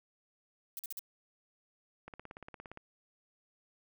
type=noise bursts; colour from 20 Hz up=violet; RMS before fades=-41 dBFS; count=4; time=0.77-0.992 s; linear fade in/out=0 ms; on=21 ms; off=46 ms
type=click train; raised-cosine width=0.5 ms; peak=-31 dBFS; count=13; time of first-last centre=2.08-2.774 s; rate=17.3 Hz
effects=none